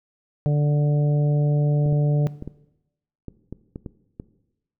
harmonic tone, 146.83 Hz, D3, in tune, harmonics 1 / 2 / 3 / 4 / 5, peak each -17 / -32 / -31 / -31 / -39 dBFS, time 0.46-2.27 s, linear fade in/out 0 ms
clicks, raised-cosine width 3 ms, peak -20 dBFS, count 9, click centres 1.86 / 1.926 / 2.424 / 2.476 / 3.283 / 3.526 / 3.759 / 3.862 / 4.199 s
effects noise-tail reverb RT60 0.9 s tail -17 dB re dry

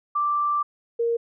sine tone pair in turn, 1174.7 / 466.2 Hz, D6 / A#4, 0 / 0 cents, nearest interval octave + major third, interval 1600 cents, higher first, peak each -20 dBFS, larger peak neither, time 0.15-0.63 / 0.99-1.17 s, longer first, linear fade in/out 10 ms, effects none

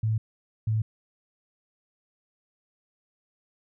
sine tone pair in turn, 110 / 109.61 Hz, A2 / A2, 0 / -6 cents, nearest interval unison, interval 6 cents, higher first, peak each -22 dBFS, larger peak neither, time 0.03-0.18 / 0.67-0.82 s, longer neither, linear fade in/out 5 ms, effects none

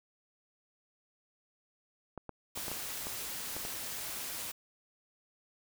clicks, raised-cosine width 1 ms, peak -27 dBFS, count 8, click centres 2.177 / 2.293 / 2.575 / 2.682 / 2.716 / 3.069 / 3.566 / 3.651 s
white noise, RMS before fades -40 dBFS, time 2.55-4.52 s, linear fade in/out 10 ms
effects none

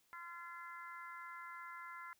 harmonic tone, 343.1 Hz, F4, 31 cents flat, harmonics 3 / 4 / 5 / 6, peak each -52 / -51 / -56 / -55 dBFS, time 0.13-2.13 s, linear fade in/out 0 ms, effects white hiss -75 dBFS RMS until 2.19 s

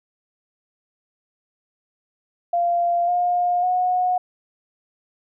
sine tone with pitch steps, 693 / 710.4 / 728.3 Hz, F5 / F5 / F#5, -14 / +29 / -28 cents, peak -17 dBFS, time 2.53-4.18 s, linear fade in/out 5 ms, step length 550 ms, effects none

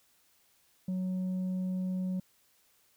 sine tone with tanh clipping, 185 Hz, F#3, in tune, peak -31 dBFS, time 0.88-2.2 s, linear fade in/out 5 ms, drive 3 dB, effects white hiss -68 dBFS RMS until 2.96 s

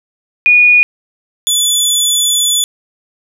sine / 20% pulse tone pair in turn, 2454 / 3459 Hz, D#7 / A7, -25 / -30 cents, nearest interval tritone, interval 595 cents, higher second, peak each -4 dBFS, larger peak neither, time 0.46-0.83 / 1.47-2.64 s, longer second, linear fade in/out 0 ms, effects none

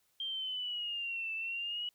sine linear two-way sweep, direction down then up, 3182 to 2637 to 2938 Hz, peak -35 dBFS, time 0.2-1.89 s, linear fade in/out 2 ms, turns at 1.34 s, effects white hiss -74 dBFS RMS until 1.94 s

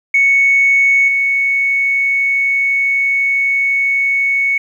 sine tone with level steps, 2217 Hz, C#7, in tune, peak -7 / -11 dBFS, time 0.14-4.58 s, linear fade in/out 5 ms, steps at 1.08 s, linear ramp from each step 2 ms, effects tanh soft clip ceiling -3 dBFS + 8-bit

